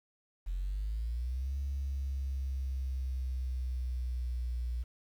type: linear two-way sweep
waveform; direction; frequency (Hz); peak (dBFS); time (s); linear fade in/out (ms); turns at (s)
sine; up then down; 42.44 to 69.3 to 59.6; -31; 0.46-4.84; 20; 1.58
effects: tanh soft clip ceiling -28 dBFS + 10-bit